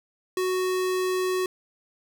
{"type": "tone", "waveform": "square", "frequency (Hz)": 370, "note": "F#4", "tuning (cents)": 0, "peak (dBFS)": -24, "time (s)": [0.37, 1.46], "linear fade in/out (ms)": 2, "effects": []}